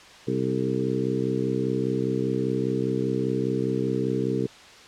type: harmonic tone with a mistuned harmonic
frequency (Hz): 65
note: C2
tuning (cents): -11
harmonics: 2 / 3 / 4 / 5 / 6 / 7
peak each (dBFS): -30 / -30 / -30 / -30 / -30 / -30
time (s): 0.27-4.47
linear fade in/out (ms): 10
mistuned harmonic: 7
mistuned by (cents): -24
effects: white hiss -47 dBFS RMS until 4.87 s + low-pass 5000 Hz 12 dB/octave